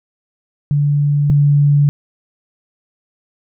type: tone pair in turn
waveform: sine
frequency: 145 / 144.3 Hz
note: D3 / D3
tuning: -22 / -30 cents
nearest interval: unison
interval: 8 cents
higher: first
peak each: -11 / -8 dBFS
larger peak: second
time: 0.71-1.3 / 1.3-1.89 s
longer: neither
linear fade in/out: 0 ms
effects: none

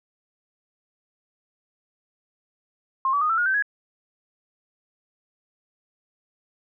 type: tone with pitch steps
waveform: sine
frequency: 1063 / 1145.9 / 1235.3 / 1331.6 / 1435.4 / 1547.4 / 1668 Hz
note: C6 / D6 / D#6 / E6 / F6 / G6 / G#6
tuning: +27 / -43 / -13 / +17 / +47 / -23 / +7 cents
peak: -19 dBFS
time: 3.05-3.624 s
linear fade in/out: 2 ms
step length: 82 ms
effects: none

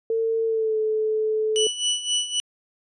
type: tone with pitch glide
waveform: sine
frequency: 451.2 to 434.1 Hz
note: A4 to A4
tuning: +44 to -23 cents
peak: -20 dBFS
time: 0.1-1.67 s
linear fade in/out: 2 ms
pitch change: -67 cents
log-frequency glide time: 0.45-0.78 s
type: tone with tremolo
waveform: sawtooth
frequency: 2960 Hz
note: F#7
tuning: in tune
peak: -16 dBFS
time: 1.56-2.4 s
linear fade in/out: 0 ms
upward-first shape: sine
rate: 3.8 Hz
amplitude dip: 75%
effects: resampled to 24000 Hz

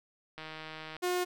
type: click train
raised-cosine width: 0.3 ms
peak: -27 dBFS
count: 93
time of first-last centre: 0.38-0.966 s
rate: 157 Hz
type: tone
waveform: sawtooth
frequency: 359.4 Hz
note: F4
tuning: 50 cents sharp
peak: -25 dBFS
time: 1.02-1.25 s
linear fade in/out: 20 ms
effects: none

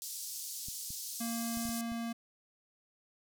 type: band-pass noise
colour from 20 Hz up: pink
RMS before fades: -42 dBFS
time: 0.02-1.81 s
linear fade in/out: 0 ms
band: 4900 to 16000 Hz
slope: 24 dB/octave
type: clicks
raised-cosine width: 5 ms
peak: -36 dBFS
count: 6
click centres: 0.685 / 0.905 / 1.572 / 1.654 / 1.691 / 1.919 s
type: tone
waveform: square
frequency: 231.7 Hz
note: A#3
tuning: 10 cents flat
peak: -36 dBFS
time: 1.2-2.13 s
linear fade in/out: 10 ms
effects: none

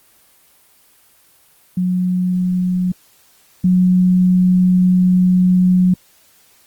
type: tone pair in turn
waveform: sine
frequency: 181.6 / 182.33 Hz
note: F#3 / F#3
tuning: -32 / -25 cents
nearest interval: unison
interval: 7 cents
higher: second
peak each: -14 / -9 dBFS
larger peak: second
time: 1.77-2.92 / 3.64-5.94 s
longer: second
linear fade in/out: 5 ms
effects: white hiss -52 dBFS RMS until 6.66 s + Opus 24 kbps

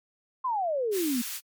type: exponential sweep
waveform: sine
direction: down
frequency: 1071 to 228.1 Hz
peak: -25 dBFS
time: 0.44-1.22 s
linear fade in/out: 10 ms
type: high-pass noise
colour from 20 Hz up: white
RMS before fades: -35 dBFS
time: 0.91-1.41 s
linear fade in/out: 50 ms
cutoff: 1600 Hz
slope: 12 dB/octave
effects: MP3 96 kbps

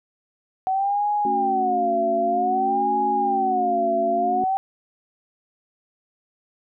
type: tone with vibrato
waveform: sine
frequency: 749 Hz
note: F#5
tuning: 21 cents sharp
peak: -19 dBFS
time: 0.67-4.57 s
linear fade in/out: 0 ms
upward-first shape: sine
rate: 0.53 Hz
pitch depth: 180 cents each way
type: chord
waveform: sine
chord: F# minor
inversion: first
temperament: just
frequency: 222 / 277.5 / 370 Hz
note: A3 / C#4 / F#4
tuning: +16 / +2 / 0 cents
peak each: -31 / -30 / -28 dBFS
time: 1.25-4.44 s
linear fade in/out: 2 ms
effects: none

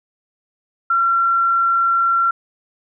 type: tone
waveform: sine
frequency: 1364 Hz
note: F6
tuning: 41 cents flat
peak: -13 dBFS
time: 0.9-2.31 s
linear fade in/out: 5 ms
effects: none

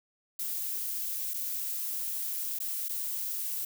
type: noise with dropouts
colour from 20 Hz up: violet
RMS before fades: -34 dBFS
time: 0.39-3.65 s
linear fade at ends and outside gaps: 5 ms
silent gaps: 1.337-1.341 / 2.589-2.601 / 2.885-2.892 s
effects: none

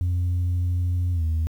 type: tone with pitch glide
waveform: sine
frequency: 88.7 to 80.4 Hz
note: F2 to E2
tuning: +27 to -43 cents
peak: -18 dBFS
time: 0.01-1.47 s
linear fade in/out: 0 ms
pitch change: -170 cents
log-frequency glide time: 1.13-1.23 s
effects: tanh soft clip ceiling -19 dBFS + 9-bit

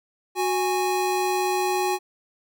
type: tone pair together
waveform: square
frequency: 367.9 / 826 Hz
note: F#4 / G#5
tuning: -10 / -10 cents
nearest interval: octave + major second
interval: 1400 cents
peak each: -25 dBFS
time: 0.35-1.99 s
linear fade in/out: 50 ms
effects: none

